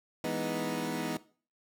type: chord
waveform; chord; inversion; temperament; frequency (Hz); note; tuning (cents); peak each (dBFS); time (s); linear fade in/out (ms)
20% pulse; E major seventh; none; equal; 164.81 / 207.7 / 246.9 / 311.1; E3 / G#3 / B3 / D#4; 0 / 0 / 0 / 0; -34 / -34 / -31 / -32; 0.24-1.17; 2
effects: noise-tail reverb RT60 0.4 s tail -18 dB re dry